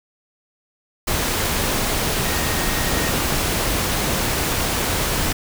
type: tone in noise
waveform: sine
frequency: 1864.7 Hz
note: A#6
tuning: in tune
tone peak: -31 dBFS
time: 2.25-3.11 s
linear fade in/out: 10 ms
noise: pink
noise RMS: -21 dBFS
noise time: 1.07-5.33 s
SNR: -13 dB
effects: none